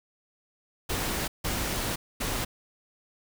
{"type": "noise bursts at uneven times", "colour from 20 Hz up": "pink", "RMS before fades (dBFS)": -30, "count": 3, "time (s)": [[0.89, 1.28], [1.44, 1.96], [2.2, 2.45]], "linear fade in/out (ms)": 10, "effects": []}